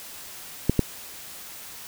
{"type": "clicks", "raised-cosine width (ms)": 3, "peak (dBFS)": -5, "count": 2, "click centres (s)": [0.696, 0.793], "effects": ["white hiss -41 dBFS RMS until 1.87 s"]}